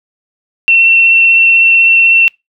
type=tone with vibrato; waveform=sine; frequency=2706 Hz; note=E7; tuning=45 cents sharp; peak=-4 dBFS; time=0.68-2.28 s; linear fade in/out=0 ms; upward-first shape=sine; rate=16 Hz; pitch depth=11 cents each way; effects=noise-tail reverb RT60 0.2 s tail -26 dB re dry